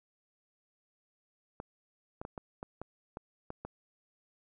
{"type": "clicks", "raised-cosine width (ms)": 1, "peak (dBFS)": -26, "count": 9, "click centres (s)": [1.601, 2.215, 2.251, 2.378, 2.629, 2.816, 3.171, 3.504, 3.65], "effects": []}